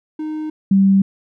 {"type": "tone pair in turn", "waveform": ["triangle", "sine"], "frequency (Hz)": [309.1, 194.72], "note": ["D#4", "G3"], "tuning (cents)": [-11, -11], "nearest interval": "minor sixth", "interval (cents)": 800, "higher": "first", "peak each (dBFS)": [-20, -9], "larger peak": "second", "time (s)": [[0.19, 0.5], [0.71, 1.02]], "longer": "neither", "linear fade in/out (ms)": 5, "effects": []}